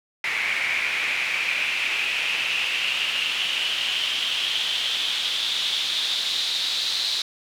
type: noise with band-pass filter sweep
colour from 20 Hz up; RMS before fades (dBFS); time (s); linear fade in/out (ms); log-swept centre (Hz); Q
pink; -25; 0.24-7.22; 2; 2200 to 4000; 5.5
effects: none